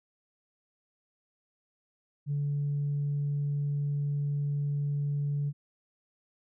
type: tone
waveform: sine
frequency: 144 Hz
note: D3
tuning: 34 cents flat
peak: -26 dBFS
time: 2.26-5.53 s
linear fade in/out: 50 ms
effects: tanh soft clip ceiling -24 dBFS